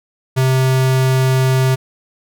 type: tone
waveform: square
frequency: 130.81 Hz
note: C3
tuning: in tune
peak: -12 dBFS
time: 0.36-1.76 s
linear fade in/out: 20 ms
effects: none